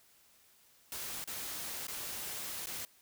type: noise with dropouts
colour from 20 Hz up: white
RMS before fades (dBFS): -41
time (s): 0.92-2.85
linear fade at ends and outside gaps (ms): 1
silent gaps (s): 1.241-1.275 / 1.869-1.882 / 2.659-2.67
effects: white hiss -65 dBFS RMS until 3.01 s